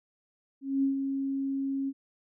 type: tone with ADSR envelope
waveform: sine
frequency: 272.4 Hz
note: C#4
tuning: 30 cents flat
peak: -22 dBFS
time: 0.61-1.93 s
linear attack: 220 ms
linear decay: 120 ms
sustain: -6 dB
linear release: 47 ms
effects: none